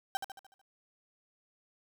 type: tone with echo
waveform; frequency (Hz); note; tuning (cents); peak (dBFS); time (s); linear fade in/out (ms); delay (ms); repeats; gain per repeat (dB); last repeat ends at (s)
35% pulse; 779; G5; -11; -28; 0.15-0.17; 0; 74; 6; -6; 0.614
effects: none